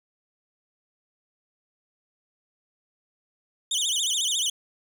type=tone with vibrato; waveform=25% pulse; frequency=3318 Hz; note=G#7; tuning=2 cents flat; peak=-19 dBFS; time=3.71-4.5 s; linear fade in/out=5 ms; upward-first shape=sine; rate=14 Hz; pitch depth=210 cents each way; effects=none